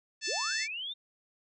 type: harmonic tone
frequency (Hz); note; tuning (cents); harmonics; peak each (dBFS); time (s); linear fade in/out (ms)
880; A5; 0; 2 / 3 / 4 / 5 / 6 / 7 / 8 / 9; -39 / -38 / -43 / -38 / -37 / -39 / -44 / -49; 0.21-0.68; 50
type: linear sweep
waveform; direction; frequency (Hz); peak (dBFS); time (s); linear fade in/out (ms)
sine; up; 293.7 to 3682; -35; 0.27-0.94; 20
effects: none